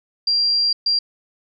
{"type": "tone bursts at uneven times", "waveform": "sine", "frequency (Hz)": 4752, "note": "D8", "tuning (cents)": 20, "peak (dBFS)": -15, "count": 2, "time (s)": [[0.27, 0.73], [0.86, 0.99]], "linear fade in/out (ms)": 5, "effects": []}